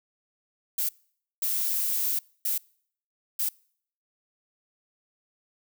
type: noise bursts at uneven times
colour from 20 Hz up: violet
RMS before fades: -27 dBFS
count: 4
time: 0.78-0.89 / 1.42-2.19 / 2.45-2.58 / 3.39-3.49 s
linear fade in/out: 5 ms
effects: noise-tail reverb RT60 0.6 s tail -26 dB re dry